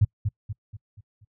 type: tone with echo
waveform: sine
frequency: 103.83 Hz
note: G#2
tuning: in tune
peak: -14 dBFS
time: 0.01-0.05 s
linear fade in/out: 10 ms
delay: 240 ms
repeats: 5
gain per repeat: -7 dB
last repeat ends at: 1.25 s
effects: noise-tail reverb RT60 0.1 s tail -26 dB re dry